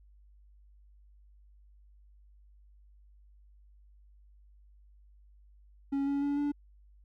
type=tone with pitch steps; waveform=triangle; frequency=277.2 / 281.2 / 285.3 / 289.5 Hz; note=C#4 / C#4 / C#4 / D4; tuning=0 / +25 / +50 / -25 cents; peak=-26 dBFS; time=5.92-6.52 s; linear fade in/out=10 ms; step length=150 ms; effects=added 50 Hz sine -56 dBFS peak until 7.04 s